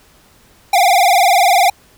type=tone with vibrato; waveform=square; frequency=744 Hz; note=F#5; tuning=9 cents sharp; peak=-9 dBFS; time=0.73-1.7 s; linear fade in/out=5 ms; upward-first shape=sine; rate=20 Hz; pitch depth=150 cents each way; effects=pink hiss -49 dBFS RMS until 1.97 s